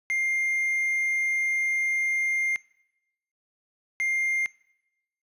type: tone pair in turn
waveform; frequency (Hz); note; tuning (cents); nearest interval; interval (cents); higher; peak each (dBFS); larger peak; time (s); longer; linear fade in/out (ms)
triangle; 2110 / 2110; C7 / C7; +14 / +14; unison; 0; neither; -22; neither; 0.1-2.56 / 4-4.46; first; 0
effects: noise-tail reverb RT60 0.9 s tail -22 dB re dry + resampled to 32000 Hz